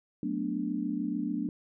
sine chord, B minor seventh, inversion second, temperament equal, 185 / 220 / 246.9 / 293.7 Hz, F#3 / A3 / B3 / D4, 0 / 0 / 0 / 0 cents, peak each -37 / -35 / -35 / -33 dBFS, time 0.23-1.49 s, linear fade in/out 2 ms, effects none

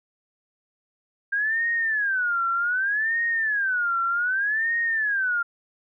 sine tone with vibrato, 1593 Hz, G6, 27 cents sharp, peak -21 dBFS, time 1.32-5.43 s, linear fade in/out 10 ms, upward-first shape sine, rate 0.65 Hz, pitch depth 270 cents each way, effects none

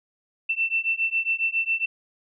sine beating tone pair, 2677 / 2684.3 Hz, E7 / E7, +26 / +31 cents, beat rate 7.3 Hz, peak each -25 dBFS, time 0.49-1.86 s, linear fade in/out 10 ms, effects none

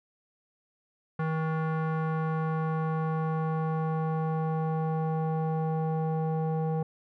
square tone with low-pass filter sweep, 159.1 Hz, D#3, 39 cents sharp, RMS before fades -29 dBFS, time 1.19-6.83 s, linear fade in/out 5 ms, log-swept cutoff 1400 to 710 Hz, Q 2.1, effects none

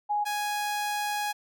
sine / sawtooth tone pair in turn, 830.6 / 830.6 Hz, G#5 / G#5, 0 / 0 cents, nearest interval unison, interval 0 cents, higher neither, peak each -24 dBFS, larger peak neither, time 0.09-0.25 / 0.25-1.33 s, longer second, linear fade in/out 20 ms, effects none

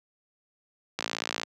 click train, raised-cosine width 0.2 ms, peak -11 dBFS, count 26, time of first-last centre 0.99-1.433 s, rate 56.4 Hz, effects high-pass 200 Hz 12 dB/octave

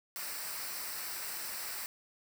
white noise with comb filter, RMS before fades -40 dBFS, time 0.16-1.86 s, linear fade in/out 0 ms, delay 0.3 ms, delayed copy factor -0.6, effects none

